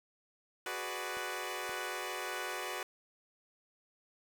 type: chord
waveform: 10% pulse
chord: G# half-diminished seventh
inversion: third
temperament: equal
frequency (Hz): 370 / 415.3 / 493.9 / 587.3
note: F#4 / G#4 / B4 / D5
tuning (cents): 0 / 0 / 0 / 0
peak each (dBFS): -33 / -37 / -34 / -36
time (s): 0.66-2.83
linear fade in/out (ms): 2
type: clicks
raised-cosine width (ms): 1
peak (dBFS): -34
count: 2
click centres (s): 1.17 / 1.694
effects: 10-bit